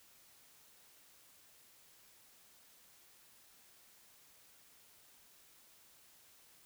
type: silence
effects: white hiss -64 dBFS RMS until 6.65 s